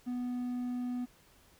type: tone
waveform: triangle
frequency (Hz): 246.9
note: B3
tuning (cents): 0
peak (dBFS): -31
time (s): 0.06-1.06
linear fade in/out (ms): 20
effects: pink hiss -63 dBFS RMS until 1.59 s